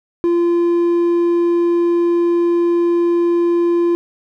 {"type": "tone with hard clipping", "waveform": "sine", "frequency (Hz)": 343.9, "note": "F4", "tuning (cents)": -27, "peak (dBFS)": -13, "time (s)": [0.24, 3.95], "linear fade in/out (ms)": 0, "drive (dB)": 3, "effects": []}